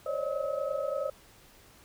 sine tone cluster, 530 / 559 / 582 / 622 / 1283 Hz, C5 / C#5 / D5 / D#5 / E6, +22 / +14 / -16 / -1 / -47 cents, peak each -35 / -35 / -35 / -36 / -40 dBFS, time 0.06-1.1 s, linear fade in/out 5 ms, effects pink hiss -57 dBFS RMS until 1.84 s

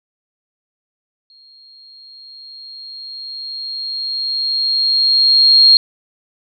sine tone with exponential growth, 4247 Hz, C8, 25 cents sharp, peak -4 dBFS, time 1.3-5.77 s, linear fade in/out 1 ms, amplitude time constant 970 ms, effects none

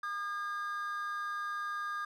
triangle tone pair together, 1214 / 1624.3 Hz, D#6 / G#6, -43 / -39 cents, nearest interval perfect fourth, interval 504 cents, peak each -34 / -37 dBFS, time 0.03-2.05 s, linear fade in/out 5 ms, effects tanh soft clip ceiling -26 dBFS

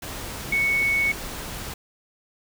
sine tone in noise, 2217 Hz, C#7, in tune, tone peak -19 dBFS, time 0.52-1.12 s, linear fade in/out 5 ms, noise pink, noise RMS -34 dBFS, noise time 0.02-1.74 s, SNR +12 dB, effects none

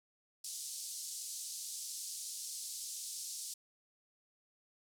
white band-pass noise, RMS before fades -44 dBFS, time 0.44-3.54 s, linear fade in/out 5 ms, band 4500 to 10000 Hz, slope 24 dB/octave, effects none

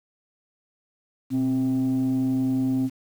sine tone pair together, 123.8 / 262.3 Hz, B2 / C4, +5 / +4 cents, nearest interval octave + minor second, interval 1299 cents, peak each -27 / -19 dBFS, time 1.3-2.9 s, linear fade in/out 50 ms, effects tanh soft clip ceiling -18 dBFS + 8-bit

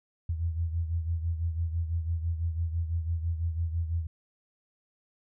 sine beating tone pair, 82.41 / 88.41 Hz, E2 / F2, 0 / +22 cents, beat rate 6 Hz, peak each -28 / -35 dBFS, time 0.29-4.07 s, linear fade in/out 5 ms, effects none

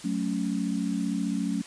sine chord, F# minor, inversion none, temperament equal with one note detuned, 185 / 220 / 278.6 Hz, F#3 / A3 / C#4, 0 / 0 / +9 cents, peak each -30 / -30 / -30 dBFS, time 0.04-1.62 s, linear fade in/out 10 ms, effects white hiss -45 dBFS RMS until 1.66 s + resampled to 22050 Hz

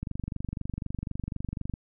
click train, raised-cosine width 5 ms, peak -20 dBFS, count 42, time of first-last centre 0.03-1.738 s, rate 24 Hz, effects none

